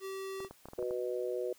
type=tone; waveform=square; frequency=385.8 Hz; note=G4; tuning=28 cents flat; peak=-39 dBFS; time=0-0.49 s; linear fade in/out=50 ms
type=clicks; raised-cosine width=1 ms; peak=-32 dBFS; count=9; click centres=0.404 / 0.448 / 0.51 / 0.656 / 0.686 / 0.734 / 0.791 / 0.826 / 0.909 s
type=harmonic tone; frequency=123.47 Hz; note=B2; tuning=in tune; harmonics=3 / 4 / 5; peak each=-36 / -36 / -41 dBFS; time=0.78-1.53 s; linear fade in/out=5 ms
effects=white hiss -63 dBFS RMS until 1.58 s